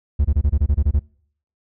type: tone bursts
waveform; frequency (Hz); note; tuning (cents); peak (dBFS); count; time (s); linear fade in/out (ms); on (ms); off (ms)
triangle; 71.8; D2; -39; -11; 10; 0.19-0.995; 10; 58; 25
effects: noise-tail reverb RT60 0.6 s tail -25 dB re dry